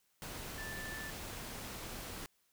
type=tone in noise; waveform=sine; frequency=1760 Hz; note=A6; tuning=in tune; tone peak=-44 dBFS; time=0.58-1.1 s; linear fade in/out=0 ms; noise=pink; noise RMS=-45 dBFS; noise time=0.22-2.26 s; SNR=-2 dB; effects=white hiss -75 dBFS RMS until 2.52 s